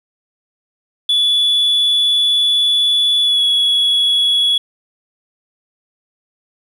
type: tone with pitch glide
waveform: sine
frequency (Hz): 3436 to 3367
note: A7 to G#7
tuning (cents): -42 to +23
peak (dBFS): -9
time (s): 1.09-4.58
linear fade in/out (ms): 5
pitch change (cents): -35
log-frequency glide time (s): 3.23-3.42
effects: tanh soft clip ceiling -9 dBFS + 7-bit